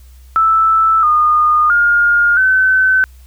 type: tone with pitch steps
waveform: sine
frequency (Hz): 1318 / 1223 / 1418 / 1524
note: E6 / D#6 / F6 / G6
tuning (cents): -1 / -30 / +26 / -49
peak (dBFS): -8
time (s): 0.36-3.04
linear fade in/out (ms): 0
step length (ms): 670
effects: added 63 Hz sine -37 dBFS peak until 3.26 s + white hiss -52 dBFS RMS until 3.26 s